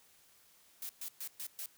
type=noise bursts; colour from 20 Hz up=blue; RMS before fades=-42 dBFS; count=5; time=0.82-1.66 s; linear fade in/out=2 ms; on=72 ms; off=120 ms; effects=white hiss -65 dBFS RMS until 1.77 s